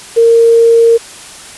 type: tone with quantisation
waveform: sine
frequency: 461.5 Hz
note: A#4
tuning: 17 cents flat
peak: -3 dBFS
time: 0.16-0.98 s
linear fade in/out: 20 ms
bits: 5
effects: white hiss -31 dBFS RMS until 1.57 s + resampled to 24000 Hz